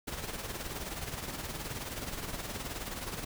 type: noise with tremolo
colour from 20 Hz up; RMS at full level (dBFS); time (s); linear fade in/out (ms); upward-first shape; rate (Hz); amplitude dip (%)
pink; -37; 0.07-3.25; 10; sine; 19; 55
effects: none